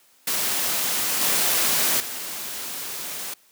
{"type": "noise with level steps", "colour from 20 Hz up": "white", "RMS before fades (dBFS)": [-24, -21, -32], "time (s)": [0.27, 3.34], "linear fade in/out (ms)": 5, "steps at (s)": [1.21, 2], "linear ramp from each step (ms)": 2, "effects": ["white hiss -58 dBFS RMS until 3.51 s", "high-pass 150 Hz 12 dB/octave"]}